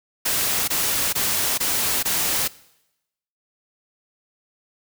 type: noise bursts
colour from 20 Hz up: white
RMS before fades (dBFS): -22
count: 5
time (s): 0.25-2.48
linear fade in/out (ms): 10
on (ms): 430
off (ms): 20
effects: noise-tail reverb RT60 0.9 s tail -21 dB re dry